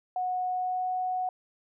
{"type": "tone with pitch glide", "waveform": "sine", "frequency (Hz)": [733, 737.7], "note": ["F#5", "F#5"], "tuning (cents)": [-16, -5], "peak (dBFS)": -27, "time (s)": [0.16, 1.29], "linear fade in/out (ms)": 2, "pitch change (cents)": 11, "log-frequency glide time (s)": [0.5, 0.89], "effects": []}